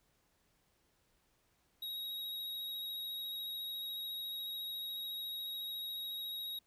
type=tone with vibrato; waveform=square; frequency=3800 Hz; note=A#7; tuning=33 cents sharp; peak=-40 dBFS; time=1.82-6.59 s; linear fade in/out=5 ms; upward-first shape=triangle; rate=14 Hz; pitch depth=17 cents each way; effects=pink hiss -75 dBFS RMS until 6.66 s

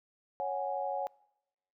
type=chord; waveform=sine; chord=C# suspended fourth; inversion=none; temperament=just; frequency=554.4 / 739.2 / 831.5 Hz; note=C#5 / F#5 / G#5; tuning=0 / -2 / +2 cents; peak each=-36 / -36 / -36 dBFS; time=0.4-1.07 s; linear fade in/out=0 ms; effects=noise-tail reverb RT60 0.9 s tail -25 dB re dry

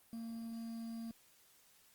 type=tone with quantisation; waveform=triangle; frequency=228.6 Hz; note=A#3; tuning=34 cents flat; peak=-40 dBFS; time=0.13-1.11 s; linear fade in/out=0 ms; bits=10; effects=white hiss -67 dBFS RMS until 1.94 s + Opus 32 kbps

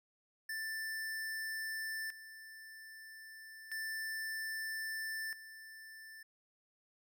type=tone with tremolo; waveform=square; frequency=1770 Hz; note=A6; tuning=10 cents sharp; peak=-39 dBFS; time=0.49-6.23 s; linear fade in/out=5 ms; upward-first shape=square; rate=0.31 Hz; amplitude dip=75%; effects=none

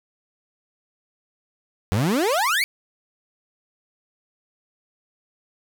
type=exponential sweep; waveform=30% pulse; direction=up; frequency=87.2 to 2358 Hz; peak=-16 dBFS; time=1.92-2.64 s; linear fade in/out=0 ms; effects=none

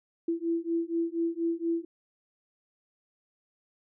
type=beating tone pair; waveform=sine; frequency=332.2 / 336.4 Hz; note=E4 / E4; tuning=+13 / +35 cents; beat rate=4.2 Hz; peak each=-30 dBFS; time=0.28-1.85 s; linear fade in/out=5 ms; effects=none

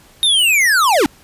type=linear sweep; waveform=square; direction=down; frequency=3728 to 250.3 Hz; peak=-11 dBFS; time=0.23-1.06 s; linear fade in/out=0 ms; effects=pink hiss -47 dBFS RMS until 1.23 s + resampled to 32000 Hz

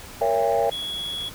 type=chord; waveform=sine; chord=A# diminished seventh; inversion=none; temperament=just; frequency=466.2 / 559.4 / 671.3 / 805.5 Hz; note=A#4 / C#5 / E5 / G5; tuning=0 / +16 / +31 / +47 cents; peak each=-23 dBFS; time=0.21-0.7 s; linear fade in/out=5 ms
type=tone; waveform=triangle; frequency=3354 Hz; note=G#7; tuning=16 cents sharp; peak=-26 dBFS; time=0.71-1.3 s; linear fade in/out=20 ms
effects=tanh soft clip ceiling -12 dBFS + pink hiss -41 dBFS RMS until 1.34 s

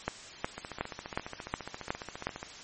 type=two click trains; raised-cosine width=0.5 ms; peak=-14 / -23 dBFS; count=7 / 28; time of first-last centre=0.08-2.27 / 0.58-2.429 s; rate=2.74 / 14.6 Hz; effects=white hiss -47 dBFS RMS until 2.63 s + MP3 32 kbps

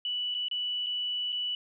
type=tone with dropouts; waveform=sine; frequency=2960 Hz; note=F#7; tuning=in tune; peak=-29 dBFS; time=0.05-1.55 s; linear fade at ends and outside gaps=2 ms; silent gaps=0.343-0.348 / 0.484-0.512 / 0.863-0.867 / 1.322-1.326 s; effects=none

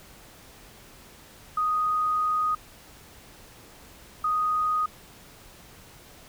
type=tone bursts at uneven times; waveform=sine; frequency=1244.5 Hz; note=D#6; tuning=in tune; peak=-22 dBFS; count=2; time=1.57-2.55 / 4.24-4.86 s; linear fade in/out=5 ms; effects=pink hiss -50 dBFS RMS until 6.28 s

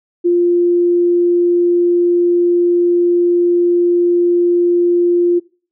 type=tone; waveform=sine; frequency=349.2 Hz; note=F4; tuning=in tune; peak=-9 dBFS; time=0.24-5.4 s; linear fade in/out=20 ms; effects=noise-tail reverb RT60 0.4 s tail -22 dB re dry

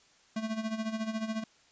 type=tone with tremolo; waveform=square; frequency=220.4 Hz; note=A3; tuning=3 cents sharp; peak=-30 dBFS; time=0.36-1.44 s; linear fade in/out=5 ms; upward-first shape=sine; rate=14 Hz; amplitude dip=70%; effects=white hiss -63 dBFS RMS until 1.71 s + resampled to 16000 Hz

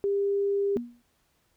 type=tone; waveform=sine; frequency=399.9 Hz; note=G4; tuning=35 cents sharp; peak=-23 dBFS; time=0.04-0.77 s; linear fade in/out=0 ms
type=tone with exponential decay; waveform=sine; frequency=239.4 Hz; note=A#3; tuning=46 cents sharp; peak=-25 dBFS; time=0.76-1.02 s; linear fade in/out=2 ms; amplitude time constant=56 ms
effects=pink hiss -70 dBFS RMS until 1.56 s

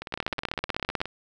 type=two click trains; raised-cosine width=0.3 ms; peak=-10 / -18 dBFS; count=15 / 21; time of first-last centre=0.14-1.015 / 0.02-1.056 s; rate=16 / 19.3 Hz; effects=none

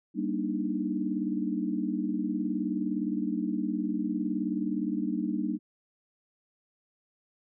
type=chord; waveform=sine; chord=Eb major seventh; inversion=first; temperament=just; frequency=194.45 / 233.3 / 291.7 / 311.1 Hz; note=G3 / Bb3 / D4 / Eb4; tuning=-14 / +2 / -12 / 0 cents; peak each=-33 dBFS; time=0.14-5.59 s; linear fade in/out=50 ms; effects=none

